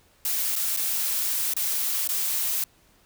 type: noise with dropouts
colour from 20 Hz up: blue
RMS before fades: -26 dBFS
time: 0.25-2.64 s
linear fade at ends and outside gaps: 2 ms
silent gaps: 0.556-0.561 / 0.765-0.771 / 1.537-1.565 / 2.075-2.089 s
effects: pink hiss -60 dBFS RMS until 3.05 s